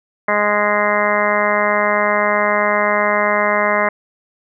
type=harmonic tone; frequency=207.7 Hz; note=G#3; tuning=in tune; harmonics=1 / 2 / 3 / 4 / 5 / 6 / 7 / 8 / 9 / 10; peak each=-26 / -25 / -18 / -25 / -20 / -23 / -27 / -25 / -23 / -22 dBFS; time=0.28-3.89 s; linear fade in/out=5 ms; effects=none